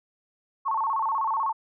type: tone with vibrato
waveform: sine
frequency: 989 Hz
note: B5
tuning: 2 cents sharp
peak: -23 dBFS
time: 0.65-1.53 s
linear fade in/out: 20 ms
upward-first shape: square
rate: 16 Hz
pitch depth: 180 cents each way
effects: none